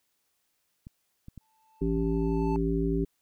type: clicks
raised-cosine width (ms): 5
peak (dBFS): -31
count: 5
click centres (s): 0.869 / 1.284 / 1.377 / 1.969 / 2.041
type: tone with exponential growth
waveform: triangle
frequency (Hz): 880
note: A5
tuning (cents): 0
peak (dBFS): -30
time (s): 1.41-2.56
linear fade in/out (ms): 0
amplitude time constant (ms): 250
type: harmonic tone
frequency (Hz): 55.8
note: A1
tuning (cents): +25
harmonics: 1 / 3 / 5 / 7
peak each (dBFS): -30 / -30 / -30 / -30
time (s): 1.81-3.05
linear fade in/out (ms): 10
effects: white hiss -75 dBFS RMS until 3.21 s